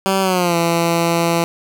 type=tone with pitch glide; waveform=10% pulse; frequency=192.6 to 168.64 Hz; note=G3 to E3; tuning=-30 to +40 cents; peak=-6 dBFS; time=0.06-1.44 s; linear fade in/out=0 ms; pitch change=-230 cents; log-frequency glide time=0.21-0.56 s; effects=none